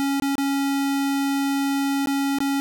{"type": "tone with dropouts", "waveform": "square", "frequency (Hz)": 277.2, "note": "C#4", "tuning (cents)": 0, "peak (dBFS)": -21, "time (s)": [0, 2.6], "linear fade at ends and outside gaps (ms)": 0, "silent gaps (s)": [[0.199, 0.222], [0.354, 0.381], [2.059, 2.072], [2.386, 2.404]], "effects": []}